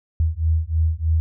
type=beating tone pair; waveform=sine; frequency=78.8 / 82 Hz; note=D#2 / E2; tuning=+23 / -9 cents; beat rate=3.2 Hz; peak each=-20 dBFS; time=0.2-1.2 s; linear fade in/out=0 ms; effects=none